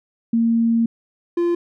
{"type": "tone pair in turn", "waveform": ["sine", "triangle"], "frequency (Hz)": [230, 345.3], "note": ["A#3", "F4"], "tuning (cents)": [-23, -20], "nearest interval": "perfect fifth", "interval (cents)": 703, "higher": "second", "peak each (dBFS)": -14, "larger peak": "neither", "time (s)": [[0.33, 0.86], [1.37, 1.55]], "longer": "first", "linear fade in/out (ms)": 5, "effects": []}